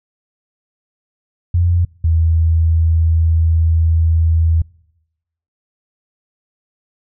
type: tone pair in turn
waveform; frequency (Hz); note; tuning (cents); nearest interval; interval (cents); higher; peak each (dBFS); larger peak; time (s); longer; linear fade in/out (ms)
sine; 86.9 / 81.63; F2 / E2; -8 / -16; minor second; 108; first; -10; neither; 1.54-1.85 / 2.04-4.62; second; 5
effects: noise-tail reverb RT60 0.9 s tail -25 dB re dry